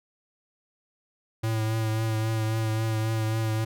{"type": "tone with vibrato", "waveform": "square", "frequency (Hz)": 110.7, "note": "A2", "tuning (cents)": 11, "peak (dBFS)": -25, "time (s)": [1.43, 3.65], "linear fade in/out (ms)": 10, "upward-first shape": "triangle", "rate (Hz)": 3.7, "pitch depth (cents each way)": 28, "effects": []}